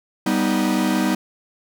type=chord; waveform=45% pulse; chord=G augmented; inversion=none; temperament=equal with one note detuned; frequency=196 / 246.9 / 313.3 Hz; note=G3 / B3 / D#4; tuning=0 / 0 / +12 cents; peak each=-22 dBFS; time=0.26-1.15 s; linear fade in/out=5 ms; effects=none